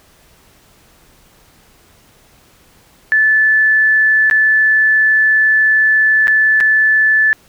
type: tone with dropouts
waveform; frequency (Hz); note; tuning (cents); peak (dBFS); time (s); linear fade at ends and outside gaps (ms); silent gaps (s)
sine; 1743; A6; -17; -8; 3.12-7.33; 0; 4.299-4.311 / 6.272-6.28 / 6.603-6.608
effects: pink hiss -49 dBFS RMS until 7.48 s